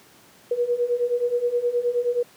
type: beating tone pair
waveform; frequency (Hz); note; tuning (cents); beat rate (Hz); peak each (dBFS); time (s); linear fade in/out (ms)
sine; 477.6 / 487.1; A#4 / B4; +42 / -24; 9.5; -25 / -22; 0.51-2.23; 5
effects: pink hiss -52 dBFS RMS until 2.36 s + high-pass 150 Hz 12 dB/octave